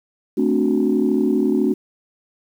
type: chord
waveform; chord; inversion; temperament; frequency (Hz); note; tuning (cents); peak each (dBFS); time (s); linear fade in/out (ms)
sine; D dominant seventh; second; equal; 220 / 261.6 / 293.7 / 370; A3 / C4 / D4 / F#4; 0 / 0 / 0 / 0; -20; 0.37-1.74; 10
effects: tanh soft clip ceiling -7 dBFS + 8-bit